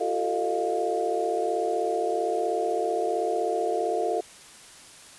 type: tone cluster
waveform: sine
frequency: 347.8 / 383.5 / 444.7 / 620 / 703 Hz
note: F4 / G4 / A4 / D#5 / F5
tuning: -7 / -38 / +18 / -6 / +11 cents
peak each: -32 / -33 / -28 / -32 / -28 dBFS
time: 0-4.21 s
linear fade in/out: 10 ms
effects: white hiss -48 dBFS RMS until 5.18 s + resampled to 24000 Hz